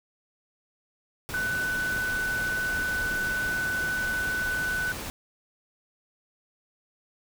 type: tone in noise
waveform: sine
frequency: 1497 Hz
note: F#6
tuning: 20 cents sharp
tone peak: -26 dBFS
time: 1.34-4.92 s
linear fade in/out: 0 ms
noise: pink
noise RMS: -36 dBFS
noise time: 1.29-5.1 s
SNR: +7 dB
effects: none